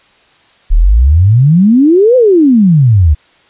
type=exponential two-way sweep; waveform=sine; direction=up then down; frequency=34.65 to 523.3 to 69.8 Hz; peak=-3 dBFS; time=0.7-3.15 s; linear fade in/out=20 ms; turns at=2.16 s; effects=white hiss -47 dBFS RMS until 3.49 s + resampled to 8000 Hz